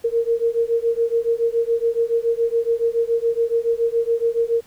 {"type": "beating tone pair", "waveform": "sine", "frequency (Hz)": [459.9, 467], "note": ["A#4", "A#4"], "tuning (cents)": [-23, 3], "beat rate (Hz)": 7.1, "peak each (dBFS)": [-20, -20], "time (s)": [0.04, 4.61], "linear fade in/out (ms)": 10, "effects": ["pink hiss -52 dBFS RMS until 4.66 s"]}